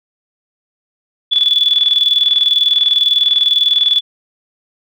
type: tone with tremolo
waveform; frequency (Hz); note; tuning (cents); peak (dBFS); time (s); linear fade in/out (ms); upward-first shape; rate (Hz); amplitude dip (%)
sine; 3441; A7; -39; -7; 1.31-4.01; 20; square; 20; 60
effects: none